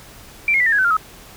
sine tone with pitch steps, 2349 / 2154 / 1975.3 / 1811.3 / 1661 / 1523.1 / 1396.7 / 1280.8 Hz, D7 / C7 / B6 / A6 / G#6 / F#6 / F6 / D#6, 0 / +50 / 0 / +50 / 0 / +50 / 0 / +50 cents, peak -13 dBFS, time 0.48-0.968 s, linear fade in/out 2 ms, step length 61 ms, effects pink hiss -42 dBFS RMS until 1.36 s

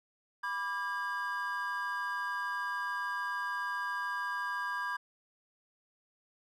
triangle chord, G# diminished, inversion first, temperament equal with one note detuned, 987.8 / 1174.7 / 1621.4 Hz, B5 / D6 / G#6, 0 / 0 / -42 cents, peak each -36 / -38 / -34 dBFS, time 0.43-4.97 s, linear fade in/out 10 ms, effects none

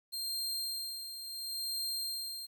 sawtooth tone with tremolo, 4188 Hz, C8, 1 cent sharp, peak -31 dBFS, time 0.12-2.47 s, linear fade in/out 20 ms, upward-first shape sine, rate 0.72 Hz, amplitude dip 60%, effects 11-bit

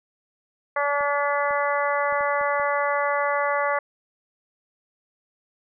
harmonic tone, 286.7 Hz, D4, 42 cents flat, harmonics 2 / 3 / 4 / 5 / 6 / 7, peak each -25 / -28 / -26 / -31 / -31 / -30 dBFS, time 0.76-3.79 s, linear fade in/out 5 ms
clicks, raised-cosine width 3 ms, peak -34 dBFS, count 6, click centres 1.009 / 1.509 / 2.125 / 2.209 / 2.412 / 2.598 s
effects none

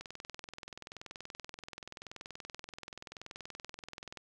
click train, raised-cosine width 0.2 ms, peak -27 dBFS, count 88, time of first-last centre 0.01-4.173 s, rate 20.9 Hz, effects none

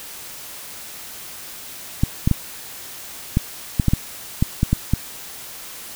clicks, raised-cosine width 5 ms, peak -3 dBFS, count 11, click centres 2.035 / 2.275 / 2.313 / 3.371 / 3.798 / 3.883 / 3.935 / 4.425 / 4.631 / 4.73 / 4.936 s, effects white hiss -36 dBFS RMS until 5.95 s

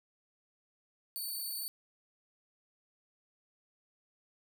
5% pulse tone, 4509 Hz, C#8, 29 cents sharp, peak -30 dBFS, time 1.16-1.68 s, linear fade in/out 0 ms, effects none

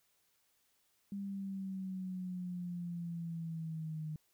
sine linear sweep, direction down, 200 to 153.7 Hz, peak -38 dBFS, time 1.12-4.16 s, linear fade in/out 2 ms, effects white hiss -75 dBFS RMS until 4.33 s

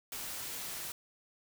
white noise, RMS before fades -41 dBFS, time 0.12-0.92 s, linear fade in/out 2 ms, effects none

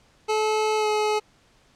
25% pulse tone with pitch glide, 431.7 to 425.3 Hz, A4 to G#4, -33 to +41 cents, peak -17 dBFS, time 0.28-1.2 s, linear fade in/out 20 ms, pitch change -26 cents, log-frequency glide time 0.77-0.87 s, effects pink hiss -59 dBFS RMS until 1.75 s + low-pass 7000 Hz 12 dB/octave

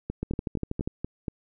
two click trains, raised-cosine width 3 ms, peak -17 / -16 dBFS, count 6 / 9, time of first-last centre 0.1-1.282 / 0.23-0.875 s, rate 4.23 / 12.4 Hz, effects none

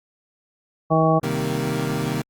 harmonic tone, 160 Hz, D#3, 49 cents sharp, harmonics 1 / 2 / 3 / 4 / 5 / 7, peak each -19 / -23 / -24 / -20 / -23 / -23 dBFS, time 0.9-1.2 s, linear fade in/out 20 ms
25% pulse chord, C minor seventh, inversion none, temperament equal, 130.81 / 155.56 / 196 / 233.1 Hz, C3 / Eb3 / G3 / Bb3, 0 / 0 / 0 / 0 cents, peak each -23 / -23 / -28 / -25 dBFS, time 1.23-2.22 s, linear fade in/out 5 ms
effects Opus 32 kbps

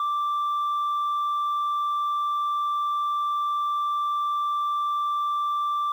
sine tone, 1174.7 Hz, D6, in tune, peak -20 dBFS, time 0-5.92 s, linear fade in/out 2 ms, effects tanh soft clip ceiling -22 dBFS + 9-bit

